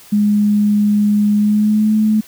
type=tone with pitch glide; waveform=sine; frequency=207.7 to 215.5 Hz; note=G#3 to A3; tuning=0 to -36 cents; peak=-10 dBFS; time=0.12-2.21 s; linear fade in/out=10 ms; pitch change=+64 cents; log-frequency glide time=1.35-1.93 s; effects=white hiss -42 dBFS RMS until 2.27 s